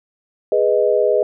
sine chord, G# minor, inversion none, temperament equal, 415.3 / 493.9 / 622.3 Hz, G#4 / B4 / D#5, 0 / 0 / 0 cents, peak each -17 dBFS, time 0.52-1.23 s, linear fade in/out 2 ms, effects none

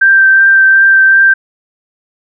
sine tone with vibrato, 1568 Hz, G6, in tune, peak -3 dBFS, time 0.01-1.34 s, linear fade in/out 10 ms, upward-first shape triangle, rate 2.7 Hz, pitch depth 15 cents each way, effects none

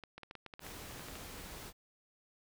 clicks, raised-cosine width 0.3 ms, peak -31 dBFS, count 12, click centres 0.037 / 0.18 / 0.233 / 0.311 / 0.353 / 0.463 / 0.538 / 0.594 / 0.666 / 0.995 / 1.085 / 1.155 s
pink noise, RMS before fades -48 dBFS, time 0.6-1.73 s, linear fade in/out 50 ms
effects none

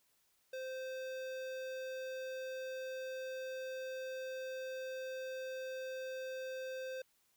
square tone with notch filter, 520 Hz, C5, 11 cents flat, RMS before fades -43 dBFS, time 0.53-7.02 s, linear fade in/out 5 ms, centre 9800 Hz, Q 0.7, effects white hiss -75 dBFS RMS until 7.36 s

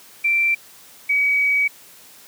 sine tone pair in turn, 2349 / 2269 Hz, D7 / C#7, 0 / +40 cents, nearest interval minor second, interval 60 cents, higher first, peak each -15 dBFS, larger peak neither, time 0.24-0.55 / 1.09-1.68 s, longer second, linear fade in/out 10 ms, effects white hiss -46 dBFS RMS until 2.27 s + high-pass 100 Hz 12 dB/octave

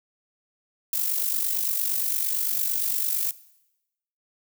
violet noise with amplitude modulation, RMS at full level -23 dBFS, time 0.93-3.31 s, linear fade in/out 2 ms, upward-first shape sine, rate 48.8 Hz, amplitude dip 60%, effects noise-tail reverb RT60 0.9 s tail -19 dB re dry

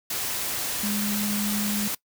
sine tone in noise, 206.7 Hz, G#3, 8 cents flat, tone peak -26 dBFS, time 0.83-1.88 s, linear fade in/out 5 ms, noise white, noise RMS -29 dBFS, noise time 0.1-1.95 s, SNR 0 dB, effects noise-tail reverb RT60 0.1 s tail -21 dB re dry

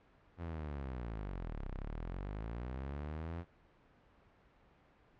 sawtooth linear two-way sweep, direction down then up, 87.4 to 30.87 to 87.4 Hz, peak -36 dBFS, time 0.37-3.45 s, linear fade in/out 50 ms, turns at 1.7 s, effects pink hiss -66 dBFS RMS until 5.19 s + low-pass 2000 Hz 12 dB/octave

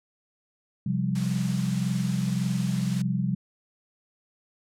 sine chord, C suspended fourth, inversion none, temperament just, 130.81 / 174.42 / 196.22 Hz, C3 / F3 / G3, 0 / -2 / +2 cents, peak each -28 dBFS, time 0.86-3.35 s, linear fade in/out 5 ms
white noise, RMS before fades -39 dBFS, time 1.15-3.02 s, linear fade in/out 5 ms
effects low-pass 8000 Hz 12 dB/octave

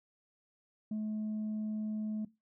sine tone, 214.7 Hz, A3, 42 cents flat, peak -31 dBFS, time 0.91-2.25 s, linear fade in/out 5 ms, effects noise-tail reverb RT60 0.2 s tail -18 dB re dry + tanh soft clip ceiling -32 dBFS

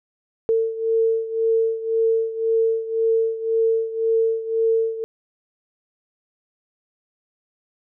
sine beating tone pair, 450 / 451.9 Hz, A4 / A4, +39 / +46 cents, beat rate 1.9 Hz, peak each -19 / -23 dBFS, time 0.49-5.04 s, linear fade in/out 0 ms, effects none

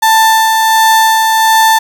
35% pulse tone with tremolo, 887 Hz, A5, 14 cents sharp, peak -3 dBFS, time 0.02-1.79 s, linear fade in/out 10 ms, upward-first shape sine, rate 1.4 Hz, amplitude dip 30%, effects none

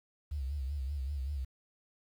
sine tone with vibrato, 69.3 Hz, C#2, in tune, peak -33 dBFS, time 0.31-1.45 s, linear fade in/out 10 ms, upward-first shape sine, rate 5.2 Hz, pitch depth 120 cents each way, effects 10-bit

